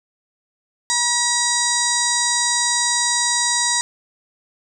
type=harmonic tone; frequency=960 Hz; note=B5; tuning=49 cents flat; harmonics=1 / 2 / 4 / 5 / 6 / 7 / 8 / 9; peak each=-25 / -25 / -25 / -25 / -25 / -25 / -25 / -25 dBFS; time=0.9-3.81 s; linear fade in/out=0 ms; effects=8-bit